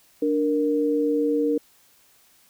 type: tone pair together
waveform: sine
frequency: 293.7 / 466.2 Hz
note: D4 / A#4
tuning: 0 / 0 cents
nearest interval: minor sixth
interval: 800 cents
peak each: -22 dBFS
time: 0.22-1.58 s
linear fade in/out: 5 ms
effects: white hiss -58 dBFS RMS until 2.49 s